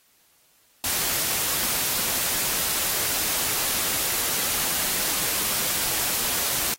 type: noise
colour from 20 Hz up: white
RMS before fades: -25 dBFS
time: 0.84-6.74 s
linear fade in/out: 2 ms
effects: white hiss -61 dBFS RMS until 6.78 s + AAC 48 kbps